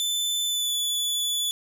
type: tone with pitch glide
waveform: sawtooth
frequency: 3520 to 3452 Hz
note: A7 to A7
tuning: 0 to -34 cents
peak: -21 dBFS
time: 0-1.51 s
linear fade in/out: 0 ms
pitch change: -34 cents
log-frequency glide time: 0.46-0.76 s
effects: none